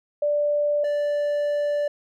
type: tone pair in turn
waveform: sine / triangle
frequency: 587.3 / 584.9 Hz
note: D5 / D5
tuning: 0 / -7 cents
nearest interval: unison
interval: 7 cents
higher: first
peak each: -19 dBFS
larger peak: neither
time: 0.22-0.84 / 0.84-1.88 s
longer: second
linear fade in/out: 5 ms
effects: none